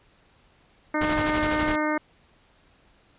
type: harmonic tone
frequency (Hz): 304.6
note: D#4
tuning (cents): -37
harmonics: 1 / 2 / 3 / 4 / 5 / 6 / 7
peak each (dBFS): -26 / -29 / -31 / -32 / -33 / -34 / -34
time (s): 0.94-1.98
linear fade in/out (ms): 5
type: noise with tremolo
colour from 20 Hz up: pink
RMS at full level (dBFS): -28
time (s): 1.01-1.76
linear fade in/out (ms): 5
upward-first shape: square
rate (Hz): 12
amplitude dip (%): 45
effects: pink hiss -60 dBFS RMS until 3.18 s + resampled to 8000 Hz